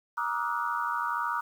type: tone cluster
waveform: sine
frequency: 945 / 1167 / 1248 / 1372 / 1465 Hz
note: A#5 / D6 / D#6 / F6 / F#6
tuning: +23 / -11 / +5 / -31 / -18 cents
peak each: -32 / -34 / -34 / -37 / -35 dBFS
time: 0.17-1.41 s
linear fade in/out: 10 ms
effects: 9-bit